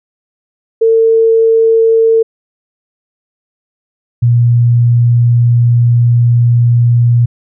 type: tone pair in turn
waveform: sine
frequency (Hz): 451 / 119.45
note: A4 / A#2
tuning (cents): +43 / +43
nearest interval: octave + major seventh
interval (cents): 2300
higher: first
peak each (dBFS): -5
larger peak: neither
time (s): 0.81-2.23 / 4.22-7.26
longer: second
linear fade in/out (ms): 10
effects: none